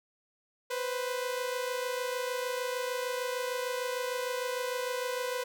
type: tone pair together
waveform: sawtooth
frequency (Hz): 494.5 / 521.1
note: B4 / C5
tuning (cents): +2 / -7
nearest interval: minor second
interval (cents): 91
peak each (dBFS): -29 / -33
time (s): 0.7-5.44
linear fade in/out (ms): 10
effects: none